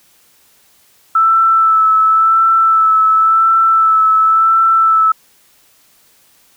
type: tone with vibrato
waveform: sine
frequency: 1318.5 Hz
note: E6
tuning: in tune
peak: -7 dBFS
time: 1.15-5.12 s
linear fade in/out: 5 ms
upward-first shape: sine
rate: 0.93 Hz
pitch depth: 21 cents each way
effects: white hiss -51 dBFS RMS until 6.56 s